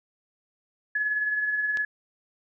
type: tone with tremolo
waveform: sine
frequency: 1701 Hz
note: G#6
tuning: 41 cents sharp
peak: -22 dBFS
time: 0.95-1.85 s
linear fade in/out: 5 ms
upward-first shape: sine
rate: 19 Hz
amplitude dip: 40%
type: click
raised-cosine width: 0.2 ms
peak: -20 dBFS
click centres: 1.772 s
effects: none